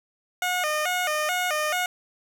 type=tone with vibrato; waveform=15% pulse; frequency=664 Hz; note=E5; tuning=12 cents sharp; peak=-17 dBFS; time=0.42-1.86 s; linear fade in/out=2 ms; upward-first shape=square; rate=2.3 Hz; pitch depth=150 cents each way; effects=none